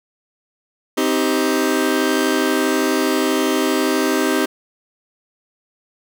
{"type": "chord", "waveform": "sawtooth", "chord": "C minor", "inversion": "none", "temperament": "just", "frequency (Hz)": [261.6, 314, 392.4], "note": ["C4", "Eb4", "G4"], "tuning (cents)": [0, 16, 2], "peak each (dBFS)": -16, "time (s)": [0.97, 4.46], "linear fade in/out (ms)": 10, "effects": []}